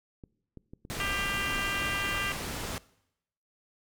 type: clicks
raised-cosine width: 3 ms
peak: -32 dBFS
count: 11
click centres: 0.238 / 0.573 / 0.735 / 0.851 / 0.906 / 0.989 / 1.187 / 1.406 / 1.506 / 1.562 / 1.753 s
type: low-pass noise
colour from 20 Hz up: pink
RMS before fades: -36 dBFS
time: 0.9-2.78 s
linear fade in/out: 0 ms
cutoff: 12000 Hz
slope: 12 dB/octave
type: harmonic tone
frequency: 396.6 Hz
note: G4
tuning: 20 cents sharp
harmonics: 3 / 4 / 5 / 6 / 7 / 8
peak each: -35 / -37 / -36 / -39 / -35 / -40 dBFS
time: 1-2.32 s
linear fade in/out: 0 ms
effects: noise-tail reverb RT60 0.8 s tail -21 dB re dry